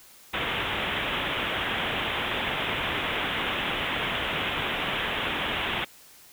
white low-pass noise, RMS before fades -29 dBFS, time 0.33-5.85 s, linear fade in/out 10 ms, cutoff 3500 Hz, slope 96 dB/octave, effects white hiss -52 dBFS RMS until 6.32 s

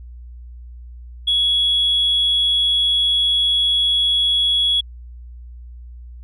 sine tone, 3355 Hz, G#7, 17 cents sharp, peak -13 dBFS, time 1.27-4.81 s, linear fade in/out 10 ms, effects tanh soft clip ceiling -10 dBFS + added 60 Hz sine -34 dBFS peak until 6.23 s

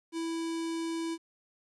square tone with notch filter, 329.6 Hz, E4, in tune, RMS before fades -34 dBFS, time 0.12-1.18 s, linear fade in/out 50 ms, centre 1400 Hz, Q 1.6, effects resampled to 24000 Hz + 11-bit

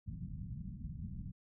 white low-pass noise, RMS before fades -44 dBFS, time 0.06-1.32 s, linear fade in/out 20 ms, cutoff 210 Hz, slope 48 dB/octave, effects none

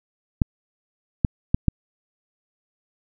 clicks, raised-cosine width 5 ms, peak -4 dBFS, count 4, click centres 0.418 / 1.248 / 1.545 / 1.683 s, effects none

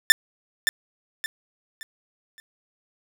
sawtooth tone with echo, 1780 Hz, A6, 20 cents sharp, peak -5 dBFS, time 0.1-0.12 s, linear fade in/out 0 ms, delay 570 ms, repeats 4, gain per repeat -9 dB, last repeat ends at 2.4 s, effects none

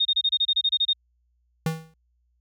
sine tone bursts, 3694 Hz, A#7, 16 cents flat, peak -18 dBFS, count 12, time 0-0.933 s, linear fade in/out 10 ms, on 53 ms, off 27 ms
square tone with exponential decay, 160.9 Hz, E3, 42 cents flat, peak -20 dBFS, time 1.66-1.94 s, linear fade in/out 2 ms, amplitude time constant 59 ms
effects added 60 Hz sine -65 dBFS peak until 2.4 s

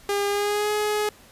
sawtooth tone with pitch glide, 404.1 to 420.8 Hz, G#4 to G#4, -47 to +23 cents, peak -18 dBFS, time 0.09-1.09 s, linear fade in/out 2 ms, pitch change +70 cents, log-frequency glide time 0.28-0.71 s, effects pink hiss -51 dBFS RMS until 1.31 s + resampled to 32000 Hz

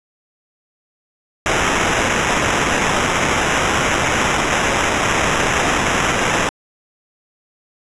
white noise with sample-and-hold, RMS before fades -17 dBFS, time 1.46-6.49 s, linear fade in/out 0 ms, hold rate 4410 Hz, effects resampled to 22050 Hz

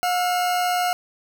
40% pulse tone pair together, 717.3 / 1337 Hz, F5 / E6, +46 / +24 cents, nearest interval major seventh, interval 1078 cents, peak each -19 / -30 dBFS, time 0.03-0.93 s, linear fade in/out 0 ms, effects none

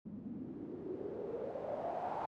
white noise with low-pass filter sweep, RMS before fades -42 dBFS, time 0.05-2.26 s, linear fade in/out 10 ms, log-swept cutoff 210 to 850 Hz, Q 6.1, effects high-pass 100 Hz 12 dB/octave

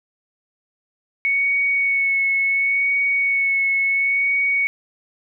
sine tone with vibrato, 2217 Hz, C#7, in tune, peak -16 dBFS, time 1.25-4.67 s, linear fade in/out 0 ms, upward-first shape sine, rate 0.71 Hz, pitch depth 18 cents each way, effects none

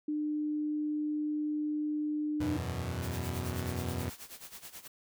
sine tone, 300.9 Hz, D4, 42 cents sharp, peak -30 dBFS, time 0.08-2.57 s, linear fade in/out 5 ms
sawtooth chord, E suspended second, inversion none, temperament equal, 82.41 / 92.5 / 123.47 Hz, E2 / F#2 / B2, 0 / 0 / 0 cents, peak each -34 dBFS, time 2.4-4.1 s, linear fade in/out 10 ms
white noise with tremolo, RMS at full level -45 dBFS, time 3.02-4.88 s, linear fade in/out 10 ms, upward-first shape sine, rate 9.3 Hz, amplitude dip 80%
effects none

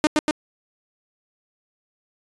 sawtooth tone with echo, 304.2 Hz, D#4, 39 cents flat, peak -10 dBFS, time 0.04-0.07 s, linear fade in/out 0 ms, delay 120 ms, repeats 2, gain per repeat -2 dB, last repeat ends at 0.31 s, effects resampled to 22050 Hz

